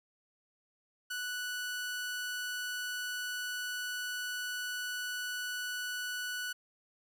sawtooth tone, 1480 Hz, F#6, in tune, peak -32 dBFS, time 1.1-6.53 s, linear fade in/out 10 ms, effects none

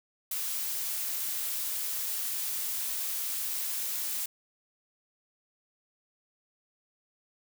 blue noise, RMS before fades -33 dBFS, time 0.31-4.26 s, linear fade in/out 5 ms, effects none

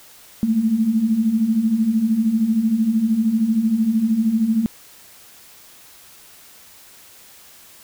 sine beating tone pair, 212.4 / 225.4 Hz, G#3 / A3, +39 / +42 cents, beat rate 13 Hz, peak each -22 / -16 dBFS, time 0.43-4.66 s, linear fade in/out 0 ms, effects white hiss -46 dBFS RMS until 7.83 s

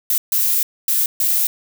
violet noise bursts at uneven times, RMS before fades -17 dBFS, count 4, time 0.1-0.18 / 0.32-0.63 / 0.88-1.06 / 1.2-1.47 s, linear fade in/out 2 ms, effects none

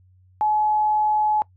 sine tone, 851 Hz, G#5, 42 cents sharp, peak -17 dBFS, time 0.41-1.42 s, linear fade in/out 0 ms, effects noise-tail reverb RT60 0.1 s tail -22 dB re dry + added 92 Hz sine -52 dBFS peak until 1.56 s

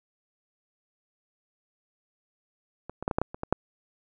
clicks, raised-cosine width 1 ms, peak -23 / -21 / -11 / -14 / -9 / -11 / -23 / -17 / -7 dBFS, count 9, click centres 2.896 / 3.026 / 3.079 / 3.112 / 3.185 / 3.216 / 3.345 / 3.434 / 3.526 s, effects none

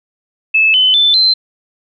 sine tone with pitch steps, 2610 / 3033 / 3524 / 4096 Hz, E7 / F#7 / A7 / C8, -18 / +42 / +2 / -38 cents, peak -7 dBFS, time 0.54-1.34 s, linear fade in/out 10 ms, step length 200 ms, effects none

